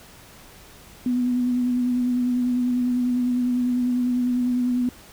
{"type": "tone with vibrato", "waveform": "sine", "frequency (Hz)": 247.3, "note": "B3", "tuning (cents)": 3, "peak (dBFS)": -19, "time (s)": [1.06, 4.89], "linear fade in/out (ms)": 2, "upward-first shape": "sine", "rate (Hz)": 10, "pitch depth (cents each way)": 22, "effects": ["pink hiss -47 dBFS RMS until 5.12 s"]}